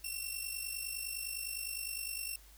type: tone with amplitude modulation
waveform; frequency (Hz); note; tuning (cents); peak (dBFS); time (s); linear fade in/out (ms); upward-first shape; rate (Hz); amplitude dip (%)
5% pulse; 2710; E7; +47; -26; 0.04-2.36; 5; sine; 49.8; 60
effects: added 50 Hz sine -57 dBFS peak until 2.57 s + white hiss -61 dBFS RMS until 2.57 s